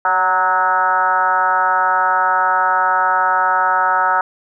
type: tone with frequency modulation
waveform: sine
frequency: 1108.7 Hz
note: C#6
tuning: in tune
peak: -12 dBFS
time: 0.05-4.21 s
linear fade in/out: 2 ms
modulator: 182 Hz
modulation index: 2.2
effects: none